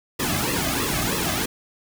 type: noise with flanger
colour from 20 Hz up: pink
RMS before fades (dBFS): -24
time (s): 0.19-1.46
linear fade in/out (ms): 10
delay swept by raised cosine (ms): 1.3 to 2.17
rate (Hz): 3.1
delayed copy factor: -0.8
effects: none